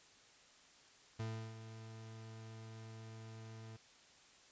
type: tone with ADSR envelope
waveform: 40% pulse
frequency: 111.5 Hz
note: A2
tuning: 23 cents sharp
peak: -38 dBFS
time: 1.19-3.77 s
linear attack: 10 ms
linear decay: 330 ms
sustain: -11 dB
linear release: 12 ms
effects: white hiss -64 dBFS RMS until 4.51 s + resampled to 16000 Hz